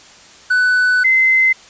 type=tone pair in turn; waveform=triangle / sine; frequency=1494 / 2061 Hz; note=F#6 / C7; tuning=+16 / -27 cents; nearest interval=tritone; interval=557 cents; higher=second; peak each=-9 dBFS; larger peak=neither; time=0.5-1.04 / 1.04-1.53 s; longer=first; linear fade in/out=10 ms; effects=white hiss -42 dBFS RMS until 1.69 s + resampled to 16000 Hz